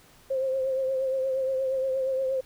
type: tone with vibrato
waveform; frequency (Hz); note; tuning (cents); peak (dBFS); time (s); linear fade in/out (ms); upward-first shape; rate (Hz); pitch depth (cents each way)
sine; 528; C5; +16; -24; 0.3-2.41; 10; triangle; 8.5; 42
effects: pink hiss -56 dBFS RMS until 2.45 s